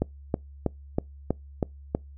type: click train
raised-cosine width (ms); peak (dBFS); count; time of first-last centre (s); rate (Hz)
2; -10; 7; 0.02-1.949; 3.11
effects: noise-tail reverb RT60 0.2 s tail -26 dB re dry + added 70 Hz sine -43 dBFS peak until 2.17 s